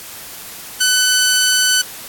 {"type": "tone", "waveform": "10% pulse", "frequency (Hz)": 1503, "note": "F#6", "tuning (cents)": 27, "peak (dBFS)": -3, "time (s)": [0.8, 1.82], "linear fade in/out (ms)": 10, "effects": ["white hiss -33 dBFS RMS until 2.08 s", "AAC 64 kbps"]}